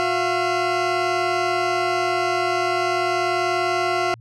20% pulse tone pair together, 360.2 / 680 Hz, F#4 / F5, -46 / -46 cents, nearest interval major seventh, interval 1100 cents, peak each -17 dBFS, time 0-4.14 s, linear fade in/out 0 ms, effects added 115 Hz sine -42 dBFS peak until 4.2 s + low-pass 5000 Hz 12 dB/octave

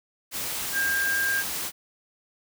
sine tone in noise, 1603 Hz, G6, 38 cents sharp, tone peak -23 dBFS, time 0.72-1.44 s, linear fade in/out 50 ms, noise white, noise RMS -31 dBFS, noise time 0.31-1.72 s, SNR +5 dB, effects none

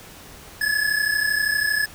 square tone pair together, 1691.4 / 1724 Hz, G#6 / A6, +31 / -36 cents, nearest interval unison, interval 33 cents, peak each -23 dBFS, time 0.61-1.86 s, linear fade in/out 5 ms, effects pink hiss -43 dBFS RMS until 1.94 s

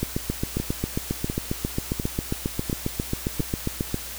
two click trains, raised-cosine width 3 ms, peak -11 / -13 dBFS, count 30 / 5, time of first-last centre 0.03-3.944 / 0.6-3.397 s, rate 7.41 / 1.43 Hz, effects added 60 Hz sine -42 dBFS peak until 4.18 s + white hiss -36 dBFS RMS until 4.18 s

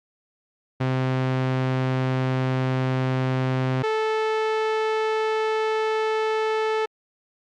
sawtooth tone pair in turn, 130 / 437.3 Hz, C3 / A4, -11 / -11 cents, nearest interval octave + major sixth, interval 2100 cents, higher second, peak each -17 dBFS, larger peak neither, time 0.8-3.83 / 3.83-6.86 s, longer neither, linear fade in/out 10 ms, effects low-pass 3000 Hz 12 dB/octave + Opus 48 kbps

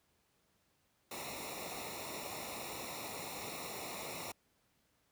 pink noise with comb filter, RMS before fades -44 dBFS, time 1.11-4.32 s, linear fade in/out 5 ms, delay 0.63 ms, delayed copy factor -0.85, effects pink hiss -75 dBFS RMS until 5.11 s + high-pass 60 Hz 12 dB/octave

